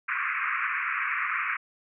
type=band-pass noise; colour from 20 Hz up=pink; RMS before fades=-29 dBFS; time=0.08-1.57 s; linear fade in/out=10 ms; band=1100 to 2500 Hz; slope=96 dB/octave; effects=none